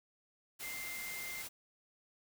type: tone in noise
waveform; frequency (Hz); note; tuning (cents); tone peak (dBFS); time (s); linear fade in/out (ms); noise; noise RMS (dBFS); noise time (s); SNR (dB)
sine; 2093; C7; 0; -43; 0.62-1.43; 20; white; -45; 0.59-1.49; -1
effects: none